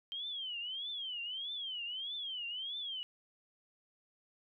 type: tone with vibrato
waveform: sine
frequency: 3136 Hz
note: G7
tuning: in tune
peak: -38 dBFS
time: 0.12-3.03 s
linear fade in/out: 0 ms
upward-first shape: triangle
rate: 1.6 Hz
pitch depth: 230 cents each way
effects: none